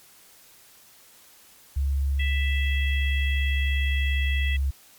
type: tone with pitch glide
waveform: sine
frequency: 69.1 to 68.31 Hz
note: C#2 to C#2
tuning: -5 to -25 cents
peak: -21 dBFS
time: 1.76-4.71 s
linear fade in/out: 10 ms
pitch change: -20 cents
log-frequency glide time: 1.95-4.43 s
type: harmonic tone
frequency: 659.3 Hz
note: E5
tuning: in tune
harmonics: 3 / 4 / 5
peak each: -31 / -33 / -35 dBFS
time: 2.19-4.57 s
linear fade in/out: 10 ms
effects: white hiss -53 dBFS RMS until 4.98 s + MP3 96 kbps